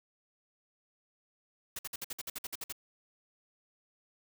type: noise bursts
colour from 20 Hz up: white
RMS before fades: -39 dBFS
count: 12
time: 1.76-2.725 s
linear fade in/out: 5 ms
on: 30 ms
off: 55 ms
effects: none